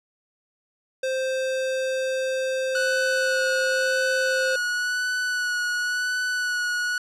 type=tone; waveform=square; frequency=523.3 Hz; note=C5; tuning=in tune; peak=-24 dBFS; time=1.03-4.56 s; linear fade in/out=5 ms
type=tone with vibrato; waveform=45% pulse; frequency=1475 Hz; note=F#6; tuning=6 cents flat; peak=-23 dBFS; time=2.75-6.98 s; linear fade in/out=2 ms; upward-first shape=sine; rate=0.94 Hz; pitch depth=21 cents each way
effects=low-pass 8000 Hz 12 dB/octave